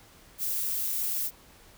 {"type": "noise", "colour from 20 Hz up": "violet", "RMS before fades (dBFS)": -30, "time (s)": [0.38, 1.31], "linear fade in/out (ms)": 50, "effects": ["pink hiss -55 dBFS RMS until 1.77 s"]}